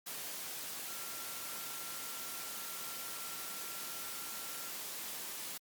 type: tone in noise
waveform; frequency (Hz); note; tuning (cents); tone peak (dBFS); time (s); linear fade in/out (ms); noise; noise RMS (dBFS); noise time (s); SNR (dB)
sine; 1366; F6; -39; -53; 0.88-4.7; 10; white; -43; 0.06-5.58; -13
effects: high-pass 150 Hz 12 dB/octave + Opus 48 kbps